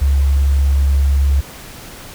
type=tone; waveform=sine; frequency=69.3 Hz; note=C#2; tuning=in tune; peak=-10 dBFS; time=0.01-1.41 s; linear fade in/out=10 ms; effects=pink hiss -35 dBFS RMS until 2.14 s